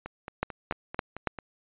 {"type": "two click trains", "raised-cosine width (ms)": 0.5, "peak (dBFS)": [-11, -22], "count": [4, 7], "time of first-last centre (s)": [[0.43, 1.273], [0.06, 1.387]], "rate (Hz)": [3.56, 4.52], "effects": ["resampled to 8000 Hz"]}